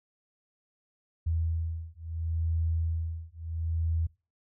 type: beating tone pair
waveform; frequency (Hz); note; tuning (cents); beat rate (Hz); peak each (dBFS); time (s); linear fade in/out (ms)
sine; 81.6 / 82.33; E2 / E2; -17 / -2; 0.73; -31; 1.26-4.07; 10
effects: noise-tail reverb RT60 0.3 s tail -23 dB re dry